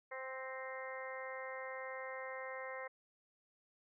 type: harmonic tone with a mistuned harmonic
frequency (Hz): 261.6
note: C4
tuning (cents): 0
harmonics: 2 / 3 / 4 / 5 / 6 / 7 / 8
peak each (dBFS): -46 / -53 / -50 / -55 / -56 / -50 / -51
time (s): 0.11-2.88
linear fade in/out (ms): 10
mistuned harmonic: 7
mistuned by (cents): +20
effects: none